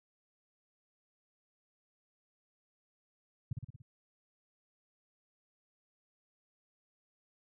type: tone with echo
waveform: sine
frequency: 123.47 Hz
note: B2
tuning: in tune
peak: -30 dBFS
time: 3.51-3.53 s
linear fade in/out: 5 ms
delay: 58 ms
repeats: 5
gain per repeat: -4 dB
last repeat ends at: 3.82 s
effects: none